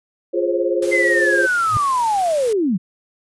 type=chord; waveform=sine; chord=Db major seventh; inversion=first; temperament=equal with one note detuned; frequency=349.2 / 415.3 / 523.3 / 541.1 Hz; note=F4 / Ab4 / C5 / Db5; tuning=0 / 0 / 0 / -42 cents; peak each=-20 / -23 / -23 / -22 dBFS; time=0.33-1.47 s; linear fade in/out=20 ms
type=noise; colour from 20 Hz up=white; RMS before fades=-33 dBFS; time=0.82-2.53 s; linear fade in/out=5 ms
type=linear sweep; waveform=sine; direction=down; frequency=2093 to 163.7 Hz; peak=-15 dBFS; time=0.91-2.78 s; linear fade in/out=20 ms
type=tone with exponential growth; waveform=sine; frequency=110 Hz; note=A2; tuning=in tune; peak=-15 dBFS; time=1.66-1.77 s; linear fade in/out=0 ms; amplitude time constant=23 ms
effects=resampled to 24000 Hz